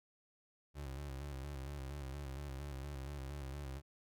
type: tone with vibrato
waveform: 30% pulse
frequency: 69.3 Hz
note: C#2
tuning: in tune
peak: -40 dBFS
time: 0.74-3.82 s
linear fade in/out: 50 ms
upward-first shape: square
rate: 4.3 Hz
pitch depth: 68 cents each way
effects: none